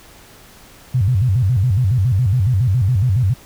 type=tone with vibrato; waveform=sine; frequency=110 Hz; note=A2; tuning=in tune; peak=-12 dBFS; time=0.94-3.34 s; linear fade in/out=10 ms; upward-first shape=square; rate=7.2 Hz; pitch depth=250 cents each way; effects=pink hiss -44 dBFS RMS until 3.45 s